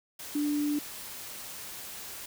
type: tone in noise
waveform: sine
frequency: 293.7 Hz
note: D4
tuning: in tune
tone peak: -26 dBFS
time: 0.35-0.79 s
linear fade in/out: 5 ms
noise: white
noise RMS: -42 dBFS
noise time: 0.19-2.26 s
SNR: +13 dB
effects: none